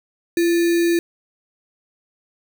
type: tone with sample-and-hold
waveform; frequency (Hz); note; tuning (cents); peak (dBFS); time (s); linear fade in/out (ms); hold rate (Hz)
sine; 340; F4; -46; -14; 0.37-0.99; 2; 2100
effects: none